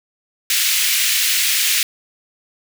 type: high-pass noise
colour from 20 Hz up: pink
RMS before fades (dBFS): -17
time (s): 0.5-1.83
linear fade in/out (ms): 2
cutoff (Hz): 2100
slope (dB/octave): 24
effects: none